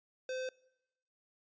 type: tone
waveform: square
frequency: 515 Hz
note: C5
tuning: 28 cents flat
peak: -37 dBFS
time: 0.29-0.49 s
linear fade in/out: 2 ms
effects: noise-tail reverb RT60 0.9 s tail -24 dB re dry + resampled to 16000 Hz